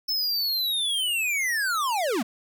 square linear sweep, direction down, 5300 to 195.8 Hz, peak -24 dBFS, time 0.08-2.23 s, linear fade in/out 10 ms, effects none

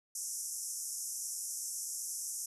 pink band-pass noise, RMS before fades -40 dBFS, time 0.15-2.46 s, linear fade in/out 5 ms, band 5500 to 12000 Hz, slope 96 dB/octave, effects none

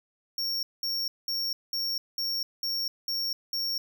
square tone bursts, 5510 Hz, F8, 24 cents flat, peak -28 dBFS, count 8, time 0.38-3.78 s, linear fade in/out 2 ms, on 250 ms, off 200 ms, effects none

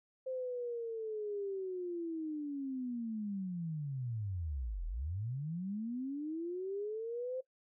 sine linear two-way sweep, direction down then up, 523.3 to 38.06 to 523.3 Hz, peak -36 dBFS, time 0.26-7.41 s, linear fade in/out 10 ms, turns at 4.86 s, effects noise-tail reverb RT60 0.1 s tail -19 dB re dry

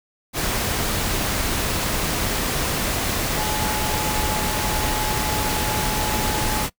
sine tone in noise, 854 Hz, G#5, 48 cents sharp, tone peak -28 dBFS, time 3.35-6.68 s, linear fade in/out 50 ms, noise pink, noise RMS -23 dBFS, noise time 0.33-6.7 s, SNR -8 dB, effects noise-tail reverb RT60 0.1 s tail -21 dB re dry

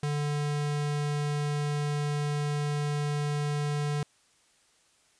square tone, 146.83 Hz, D3, in tune, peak -28 dBFS, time 0.03-4.03 s, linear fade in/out 2 ms, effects white hiss -65 dBFS RMS until 5.19 s + resampled to 22050 Hz

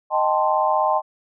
sine chord, A half-diminished seventh, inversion second, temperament equal, 622.3 / 784 / 880 / 1046.5 Hz, Eb5 / G5 / A5 / C6, 0 / 0 / 0 / 0 cents, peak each -22 dBFS, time 0.1-1.02 s, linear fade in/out 50 ms, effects none

